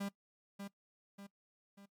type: tone with echo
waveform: 45% pulse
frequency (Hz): 199.4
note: G3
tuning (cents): +30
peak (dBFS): -37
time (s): 0-0.09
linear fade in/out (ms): 10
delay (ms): 590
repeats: 3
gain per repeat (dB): -6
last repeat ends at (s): 1.86
effects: noise-tail reverb RT60 0.1 s tail -20 dB re dry + MP3 96 kbps

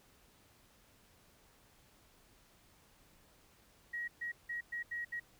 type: tone bursts at uneven times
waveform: sine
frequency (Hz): 1900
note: A#6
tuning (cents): +33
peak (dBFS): -37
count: 6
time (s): 3.93-4.08 / 4.21-4.32 / 4.49-4.61 / 4.72-4.83 / 4.91-5.05 / 5.12-5.2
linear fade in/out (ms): 10
effects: pink hiss -66 dBFS RMS until 5.39 s

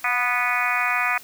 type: harmonic tone with a mistuned harmonic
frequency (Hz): 246.4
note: B3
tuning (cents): -4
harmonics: 3 / 4 / 5 / 6 / 7 / 8 / 9 / 10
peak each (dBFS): -29 / -30 / -26 / -29 / -30 / -27 / -28 / -26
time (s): 0.04-1.18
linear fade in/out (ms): 5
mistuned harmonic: 3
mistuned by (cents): -28
effects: white hiss -45 dBFS RMS until 1.23 s

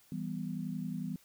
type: chord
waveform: sine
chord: E minor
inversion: none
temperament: equal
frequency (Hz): 164.81 / 196 / 246.9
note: E3 / G3 / B3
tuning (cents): 0 / 0 / 0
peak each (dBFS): -39 / -39 / -40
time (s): 0.12-1.16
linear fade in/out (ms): 2
effects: white hiss -64 dBFS RMS until 1.24 s

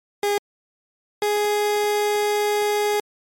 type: tone pair in turn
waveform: 30% pulse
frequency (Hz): 408.9 / 416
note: G#4 / G#4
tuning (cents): -27 / +3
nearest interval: unison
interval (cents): 30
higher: second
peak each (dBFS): -16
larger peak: neither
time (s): 0.23-0.38 / 1.22-3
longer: second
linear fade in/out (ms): 2
effects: MP3 64 kbps

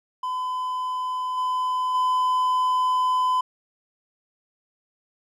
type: tone with level steps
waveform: triangle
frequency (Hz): 1012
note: B5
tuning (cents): +42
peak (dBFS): -23 / -20 / -17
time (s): 0.23-3.41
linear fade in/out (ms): 5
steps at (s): 1.37 / 1.94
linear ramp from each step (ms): 10
effects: none

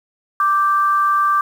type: tone pair together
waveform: sine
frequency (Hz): 1174.7 / 1568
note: D6 / G6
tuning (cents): 0 / 0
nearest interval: perfect fourth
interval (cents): 500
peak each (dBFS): -13 / -23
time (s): 0.4-1.41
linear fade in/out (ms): 2
effects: 7-bit

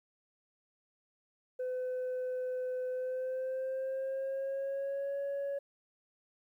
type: tone with pitch glide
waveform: sine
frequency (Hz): 507 to 559.3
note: B4 to C#5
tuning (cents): +45 to +15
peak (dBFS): -31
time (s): 1.59-5.59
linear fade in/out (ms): 10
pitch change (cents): +170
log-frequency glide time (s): 2.89-5.18
effects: tanh soft clip ceiling -32 dBFS + 12-bit

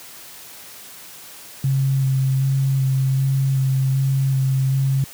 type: tone with vibrato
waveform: sine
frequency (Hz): 134.1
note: C3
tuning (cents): +43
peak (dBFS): -15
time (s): 1.64-5.04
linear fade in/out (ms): 2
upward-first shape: square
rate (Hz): 1.3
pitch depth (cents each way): 12
effects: white hiss -40 dBFS RMS until 5.13 s + high-pass 80 Hz 12 dB/octave

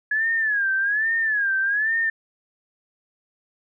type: tone with vibrato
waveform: sine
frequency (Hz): 1686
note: G#6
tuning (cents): +26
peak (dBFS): -19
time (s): 0.11-2.1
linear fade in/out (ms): 5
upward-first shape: sine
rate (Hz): 1.2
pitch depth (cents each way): 140
effects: none

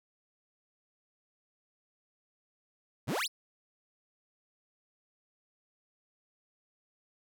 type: exponential sweep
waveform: 30% pulse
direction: up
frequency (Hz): 88.6 to 5800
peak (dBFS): -28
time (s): 3.07-3.28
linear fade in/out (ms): 20
effects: none

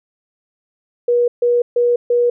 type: tone bursts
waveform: sine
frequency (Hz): 481.9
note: B4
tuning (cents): -43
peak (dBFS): -11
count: 4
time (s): 1.08-2.3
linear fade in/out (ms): 5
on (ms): 200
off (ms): 140
effects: none

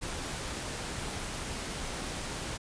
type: noise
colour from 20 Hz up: pink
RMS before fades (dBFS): -37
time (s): 0.01-2.58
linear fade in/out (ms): 20
effects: resampled to 22050 Hz

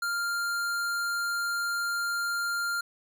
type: tone with hard clipping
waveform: sine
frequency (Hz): 1396.9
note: F6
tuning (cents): 0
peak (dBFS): -29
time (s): 0.02-2.81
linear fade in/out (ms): 5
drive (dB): 18
effects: none

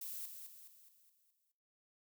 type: noise with echo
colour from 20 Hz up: violet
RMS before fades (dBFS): -45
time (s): 0.01-0.26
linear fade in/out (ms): 5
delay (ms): 210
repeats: 6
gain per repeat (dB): -6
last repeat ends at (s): 1.52
effects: noise-tail reverb RT60 0.5 s tail -17 dB re dry

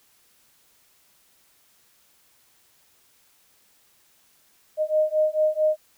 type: beating tone pair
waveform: sine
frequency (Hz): 616 / 620.5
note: D#5 / D#5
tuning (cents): -17 / -5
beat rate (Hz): 4.5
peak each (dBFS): -22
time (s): 4.77-5.77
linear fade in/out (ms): 50
effects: white hiss -61 dBFS RMS until 5.97 s

